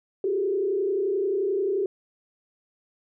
sine tone with frequency modulation, 392.4 Hz, G4, 2 cents sharp, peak -22 dBFS, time 0.24-1.86 s, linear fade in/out 2 ms, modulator 31.4 Hz, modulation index 1, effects none

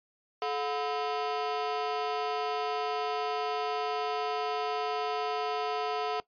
30% pulse ring-modulated tone, 576 Hz, D5, 34 cents flat, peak -24 dBFS, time 0.42-6.2 s, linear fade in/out 0 ms, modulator 145 Hz, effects noise-tail reverb RT60 0.1 s tail -19 dB re dry + resampled to 11025 Hz

